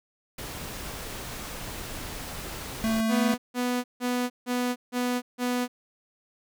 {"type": "noise", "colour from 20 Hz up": "pink", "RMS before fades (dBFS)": -37, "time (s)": [0.38, 3.01], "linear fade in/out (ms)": 5}
{"type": "tone", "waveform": "square", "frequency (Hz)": 222.7, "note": "A3", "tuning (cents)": 21, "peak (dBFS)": -24, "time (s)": [2.84, 3.34], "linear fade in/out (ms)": 0}
{"type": "tone bursts", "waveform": "sawtooth", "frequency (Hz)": 246.9, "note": "B3", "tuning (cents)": 0, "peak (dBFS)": -21, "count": 6, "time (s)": [3.08, 5.68], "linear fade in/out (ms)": 50, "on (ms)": 300, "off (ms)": 160}
{"effects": []}